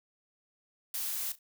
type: noise with echo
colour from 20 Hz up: blue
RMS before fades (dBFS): -35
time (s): 0.94-1.32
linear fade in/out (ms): 2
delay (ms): 35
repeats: 2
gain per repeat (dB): -15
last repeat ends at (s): 1.39
effects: none